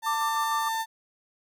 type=tone; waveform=35% pulse; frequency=895 Hz; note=A5; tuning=29 cents sharp; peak=-25 dBFS; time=0.02-0.86 s; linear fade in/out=50 ms
type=tone with tremolo; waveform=sine; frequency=1174 Hz; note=D6; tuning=1 cent flat; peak=-26 dBFS; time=0.06-0.69 s; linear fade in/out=10 ms; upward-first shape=square; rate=6.6 Hz; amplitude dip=40%
effects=none